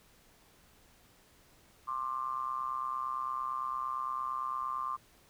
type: ring-modulated tone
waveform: triangle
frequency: 64.4 Hz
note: C2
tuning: 27 cents flat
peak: -28 dBFS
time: 1.87-4.97 s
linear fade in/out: 20 ms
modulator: 1120 Hz
effects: pink hiss -63 dBFS RMS until 5.29 s